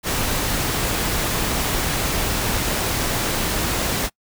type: noise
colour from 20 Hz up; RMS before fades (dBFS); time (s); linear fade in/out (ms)
pink; -22; 0.03-4.1; 50
effects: noise-tail reverb RT60 0.1 s tail -26 dB re dry